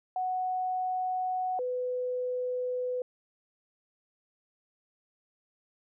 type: tone pair in turn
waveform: sine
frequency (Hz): 740 / 500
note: F#5 / B4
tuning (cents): 0 / +21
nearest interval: perfect fifth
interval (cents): 679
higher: first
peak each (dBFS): -28 / -29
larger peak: first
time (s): 0.16-1.59 / 1.59-3.02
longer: neither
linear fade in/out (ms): 2
effects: none